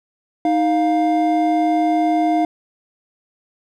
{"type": "tone pair together", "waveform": "triangle", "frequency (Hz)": [312.7, 702], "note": ["D#4", "F5"], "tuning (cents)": [9, 9], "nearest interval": "octave + major second", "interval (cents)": 1400, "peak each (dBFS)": -15, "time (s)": [0.45, 2.45], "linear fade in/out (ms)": 2, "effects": []}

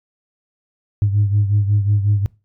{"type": "beating tone pair", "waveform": "sine", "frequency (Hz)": [101.7, 107.2], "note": ["G#2", "A2"], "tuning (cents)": [-36, -45], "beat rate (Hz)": 5.5, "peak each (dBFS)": [-13, -19], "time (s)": [1.02, 2.26], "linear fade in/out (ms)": 0, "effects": ["noise-tail reverb RT60 0.3 s tail -24 dB re dry", "tanh soft clip ceiling -8 dBFS"]}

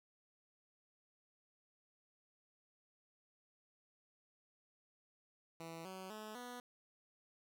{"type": "tone with pitch steps", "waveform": "10% pulse", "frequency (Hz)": [164.81, 188.23, 215, 245.5], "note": ["E3", "F#3", "A3", "B3"], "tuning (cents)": [0, 30, -40, -10], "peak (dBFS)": -39, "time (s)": [5.6, 6.6], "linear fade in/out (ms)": 2, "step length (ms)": 250, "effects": []}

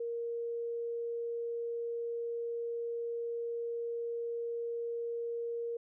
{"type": "tone", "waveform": "sine", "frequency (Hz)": 468, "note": "A#4", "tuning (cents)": 7, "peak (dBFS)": -34, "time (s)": [0, 5.77], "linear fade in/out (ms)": 5, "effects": []}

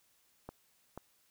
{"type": "clicks", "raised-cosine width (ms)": 1, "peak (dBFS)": -29, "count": 2, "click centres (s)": [0.49, 0.976], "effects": ["white hiss -71 dBFS RMS until 1.3 s"]}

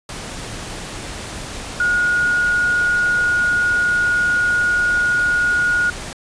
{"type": "tone in noise", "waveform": "sine", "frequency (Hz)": 1442, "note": "F#6", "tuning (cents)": -45, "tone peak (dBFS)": -14, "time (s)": [1.8, 5.9], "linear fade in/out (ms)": 2, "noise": "pink", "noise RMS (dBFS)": -30, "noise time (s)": [0.09, 6.13], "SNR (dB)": 13, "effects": ["resampled to 22050 Hz"]}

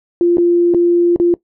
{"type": "tone with dropouts", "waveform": "sine", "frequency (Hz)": 346.7, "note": "F4", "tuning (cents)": -13, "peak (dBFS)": -8, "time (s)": [0.21, 1.34], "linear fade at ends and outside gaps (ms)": 1, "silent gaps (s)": [[0.371, 0.382], [0.739, 0.746], [1.161, 1.199]], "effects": ["noise-tail reverb RT60 0.1 s tail -19 dB re dry"]}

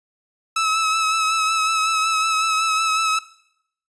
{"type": "tone with vibrato", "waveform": "sawtooth", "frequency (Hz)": 1298, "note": "E6", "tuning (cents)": -27, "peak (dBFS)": -14, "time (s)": [0.56, 3.19], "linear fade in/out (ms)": 5, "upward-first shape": "sine", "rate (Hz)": 5.4, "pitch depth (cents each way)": 28, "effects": ["noise-tail reverb RT60 0.7 s tail -18 dB re dry", "resampled to 22050 Hz"]}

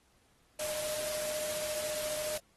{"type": "tone in noise", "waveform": "sine", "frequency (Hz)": 610, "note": "D#5", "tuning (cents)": -34, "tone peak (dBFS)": -37, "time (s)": [0.59, 2.38], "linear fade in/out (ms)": 5, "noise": "white", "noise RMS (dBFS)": -38, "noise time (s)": [0.59, 2.38], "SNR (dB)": -2, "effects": ["pink hiss -69 dBFS RMS until 2.56 s", "AAC 32 kbps"]}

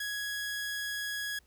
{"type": "tone", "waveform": "sawtooth", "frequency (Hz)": 1667, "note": "G#6", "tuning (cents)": 6, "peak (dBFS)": -30, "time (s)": [0, 1.39], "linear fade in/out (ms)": 5, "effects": ["added 60 Hz sine -63 dBFS peak until 1.46 s", "pink hiss -68 dBFS RMS until 1.46 s"]}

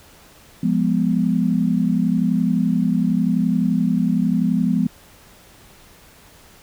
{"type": "chord", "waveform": "sine", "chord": "F diminished", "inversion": "none", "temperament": "equal with one note detuned", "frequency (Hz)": [174.61, 206, 246.9], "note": ["F3", "Ab3", "Cb4"], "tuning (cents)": [0, -14, 0], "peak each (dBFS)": -20, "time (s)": [0.63, 4.87], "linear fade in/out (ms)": 5, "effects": ["pink hiss -48 dBFS RMS until 6.62 s"]}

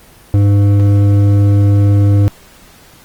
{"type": "tone with hard clipping", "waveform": "sine", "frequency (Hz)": 101, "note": "G#2", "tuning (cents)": -48, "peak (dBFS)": -8, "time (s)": [0.34, 2.28], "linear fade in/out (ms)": 0, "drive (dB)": 9, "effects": ["pink hiss -42 dBFS RMS until 3.04 s", "Opus 24 kbps"]}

